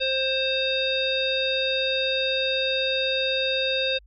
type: harmonic tone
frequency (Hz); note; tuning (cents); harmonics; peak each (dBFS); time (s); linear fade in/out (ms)
528; C5; +16; 1 / 3 / 5 / 7 / 9; -26 / -34 / -28 / -26 / -35; 0-3.99; 20
effects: added 50 Hz sine -50 dBFS peak until 4.06 s